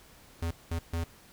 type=tone bursts at uneven times; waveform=square; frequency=83.6 Hz; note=E2; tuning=25 cents sharp; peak=-30 dBFS; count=3; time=0.42-0.51 / 0.71-0.79 / 0.93-1.04 s; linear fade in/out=5 ms; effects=pink hiss -56 dBFS RMS until 1.32 s